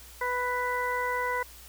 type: harmonic tone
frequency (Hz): 495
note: B4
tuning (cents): +4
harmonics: 1 / 2 / 3 / 4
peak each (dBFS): -33 / -30 / -35 / -33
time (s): 0.21-1.43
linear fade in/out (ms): 5
effects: added 60 Hz sine -51 dBFS peak until 1.68 s + white hiss -50 dBFS RMS until 1.68 s